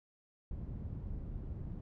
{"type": "low-pass noise", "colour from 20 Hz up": "white", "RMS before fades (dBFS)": -42, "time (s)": [0.51, 1.81], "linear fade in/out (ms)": 2, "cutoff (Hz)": 110, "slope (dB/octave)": 12, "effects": []}